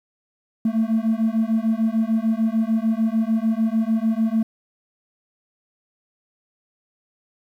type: beating tone pair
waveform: triangle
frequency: 220 / 226.7 Hz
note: A3 / A#3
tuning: 0 / -48 cents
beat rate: 6.7 Hz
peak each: -18 dBFS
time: 0.65-4.43 s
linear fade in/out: 5 ms
effects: tanh soft clip ceiling -11 dBFS + 9-bit